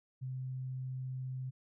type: tone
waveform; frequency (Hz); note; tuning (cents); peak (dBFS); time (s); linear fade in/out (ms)
sine; 129.6; C3; -16; -37; 0.21-1.51; 20
effects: none